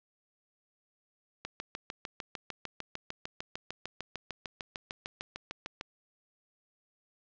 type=click train; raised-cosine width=0.2 ms; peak=-20 dBFS; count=30; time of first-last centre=1.45-5.811 s; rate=6.65 Hz; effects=low-pass 5000 Hz 12 dB/octave